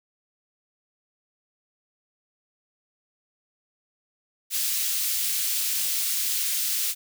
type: high-pass noise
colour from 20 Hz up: white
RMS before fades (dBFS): -26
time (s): 4.5-6.95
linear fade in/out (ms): 50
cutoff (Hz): 2900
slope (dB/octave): 12
effects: none